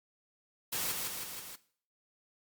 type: noise with echo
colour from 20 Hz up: white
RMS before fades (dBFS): -34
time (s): 0.72-0.92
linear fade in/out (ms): 10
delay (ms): 160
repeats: 4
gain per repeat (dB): -3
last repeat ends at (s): 1.56
effects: noise-tail reverb RT60 0.5 s tail -17 dB re dry + MP3 96 kbps